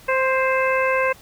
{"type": "harmonic tone with a mistuned harmonic", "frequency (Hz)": 523.3, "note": "C5", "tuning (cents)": 0, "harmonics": [1, 2, 3, 4, 5], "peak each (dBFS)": [-20, -23, -25, -26, -27], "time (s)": [0.08, 1.13], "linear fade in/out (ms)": 10, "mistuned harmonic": 3, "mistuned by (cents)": 17, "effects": ["pink hiss -47 dBFS RMS until 1.21 s"]}